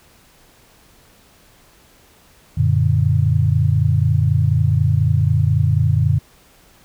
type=chord; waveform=sine; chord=Gb augmented; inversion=none; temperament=equal; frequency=92.5 / 116.54 / 146.83 Hz; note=Gb2 / Bb2 / D3; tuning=0 / 0 / 0 cents; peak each=-17 dBFS; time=2.57-6.19 s; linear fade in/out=10 ms; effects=pink hiss -51 dBFS RMS until 6.84 s